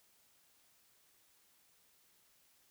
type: silence
effects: white hiss -70 dBFS RMS until 2.7 s